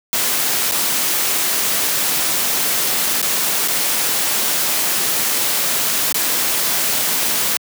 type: noise with dropouts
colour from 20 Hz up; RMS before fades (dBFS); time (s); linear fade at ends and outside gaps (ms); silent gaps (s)
white; -18; 0.13-7.57; 0; 0.712-0.72 / 3.216-3.227 / 3.677-3.683 / 6.124-6.144
effects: high-pass 150 Hz 12 dB/octave